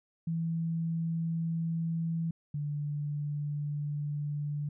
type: tone pair in turn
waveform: sine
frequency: 164.81 / 146.83 Hz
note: E3 / D3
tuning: 0 / 0 cents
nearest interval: major second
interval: 200 cents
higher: first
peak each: -29 / -31 dBFS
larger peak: first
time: 0.27-2.31 / 2.54-4.69 s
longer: second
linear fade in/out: 5 ms
effects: none